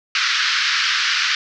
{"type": "band-pass noise", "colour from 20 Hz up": "pink", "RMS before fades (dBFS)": -19, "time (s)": [0.15, 1.35], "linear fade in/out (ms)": 2, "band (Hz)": [1300, 5600], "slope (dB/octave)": 48, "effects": []}